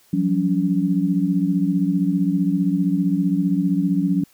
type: tone cluster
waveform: sine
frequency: 174.4 / 189.7 / 282.8 Hz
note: F3 / F#3 / C#4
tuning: -2 / +43 / +35 cents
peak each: -21 dBFS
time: 0.13-4.24 s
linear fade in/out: 5 ms
effects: white hiss -56 dBFS RMS until 4.33 s